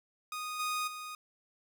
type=tone with level steps; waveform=sawtooth; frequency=1240 Hz; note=D#6; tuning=6 cents flat; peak=-33 / -28 / -37 dBFS; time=0.32-1.15 s; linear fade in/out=2 ms; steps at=0.59 / 0.87 s; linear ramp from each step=10 ms; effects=none